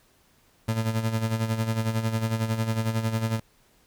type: tone with tremolo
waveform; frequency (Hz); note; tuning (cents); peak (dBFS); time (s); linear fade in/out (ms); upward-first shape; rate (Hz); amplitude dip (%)
30% pulse; 112.1; A2; +33; -19; 0.68-3.4; 5; sine; 11; 65
effects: pink hiss -62 dBFS RMS until 3.86 s